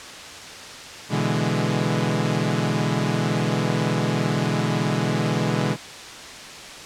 sawtooth chord, E dominant seventh, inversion second, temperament equal, 123.47 / 146.83 / 164.81 / 207.7 Hz, B2 / D3 / E3 / G#3, 0 / 0 / 0 / 0 cents, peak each -22 dBFS, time 1.09-5.77 s, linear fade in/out 50 ms, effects white hiss -37 dBFS RMS until 6.85 s + low-pass 6000 Hz 12 dB/octave

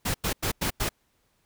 pink noise bursts, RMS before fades -27 dBFS, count 5, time 0.05-0.892 s, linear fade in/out 10 ms, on 94 ms, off 93 ms, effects pink hiss -70 dBFS RMS until 1.45 s

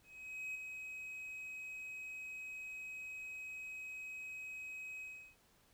triangle tone with ADSR envelope, 2538 Hz, D#7, 34 cents sharp, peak -38 dBFS, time 0.03-5.36 s, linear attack 520 ms, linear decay 7 ms, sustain -5 dB, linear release 340 ms, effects pink hiss -70 dBFS RMS until 5.73 s

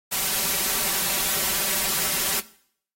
white noise with comb filter, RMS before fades -24 dBFS, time 0.11-2.41 s, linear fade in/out 20 ms, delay 5.2 ms, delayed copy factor +0.95, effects noise-tail reverb RT60 0.6 s tail -18 dB re dry + AAC 48 kbps

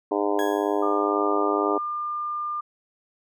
harmonic tone, 102 Hz, G#2, 31 cents flat, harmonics 3 / 4 / 5 / 6 / 7 / 8 / 9 / 10, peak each -27 / -25 / -32 / -30 / -31 / -34 / -32 / -35 dBFS, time 0.11-1.78 s, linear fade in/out 5 ms
35% pulse tone with exponential decay, 1661.2 Hz, G#6, in tune, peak -28 dBFS, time 0.39-1.13 s, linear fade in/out 0 ms, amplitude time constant 160 ms
sine tone, 1200 Hz, D6, 37 cents sharp, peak -26 dBFS, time 0.82-2.61 s, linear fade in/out 10 ms
effects none

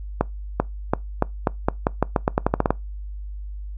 accelerating click train, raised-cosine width 1 ms, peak -3 dBFS, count 16, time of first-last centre 0.21-2.706 s, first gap 390 ms, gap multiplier 0.86, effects noise-tail reverb RT60 0.2 s tail -23 dB re dry + added 50 Hz sine -30 dBFS peak until 3.77 s

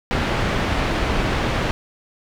pink low-pass noise, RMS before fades -21 dBFS, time 0.11-1.71 s, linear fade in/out 0 ms, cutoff 2900 Hz, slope 12 dB/octave, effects none

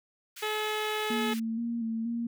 pink high-pass noise, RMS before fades -44 dBFS, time 0.36-1.4 s, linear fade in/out 10 ms, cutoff 1700 Hz, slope 24 dB/octave
harmonic tone, 427.7 Hz, A4, 49 cents flat, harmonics 1 / 2 / 3 / 4 / 5 / 6 / 7 / 8 / 9, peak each -33 / -36 / -38 / -39 / -40 / -41 / -41 / -42 / -43 dBFS, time 0.42-1.34 s, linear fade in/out 10 ms
sine tone with vibrato, 229.8 Hz, A#3, 25 cents flat, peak -29 dBFS, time 1.1-2.27 s, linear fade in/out 5 ms, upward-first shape square, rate 2.1 Hz, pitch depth 32 cents each way
effects none

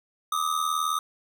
square ring-modulated tone, 1226 Hz, D#6, 26 cents flat, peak -22 dBFS, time 0.32-0.99 s, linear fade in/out 2 ms, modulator 39.8 Hz, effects none

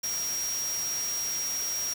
sine tone in noise, 5640 Hz, F8, 16 cents sharp, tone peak -29 dBFS, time 0.03-1.94 s, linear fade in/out 10 ms, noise white, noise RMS -37 dBFS, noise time 0.03-1.94 s, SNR +5 dB, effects none

